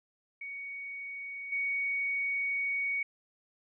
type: tone with level steps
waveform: sine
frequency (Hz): 2237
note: C#7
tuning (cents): +15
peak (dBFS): -38 / -29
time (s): 0.41-3.03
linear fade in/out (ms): 5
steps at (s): 1.52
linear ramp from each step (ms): 5
effects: none